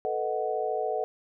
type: chord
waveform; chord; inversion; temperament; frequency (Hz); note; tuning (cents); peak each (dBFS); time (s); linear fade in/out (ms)
sine; B dominant seventh; third; equal; 440 / 493.9 / 622.3 / 740; A4 / B4 / D#5 / F#5; 0 / 0 / 0 / 0; -31 / -34 / -33 / -31; 0.05-1.04; 0
effects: none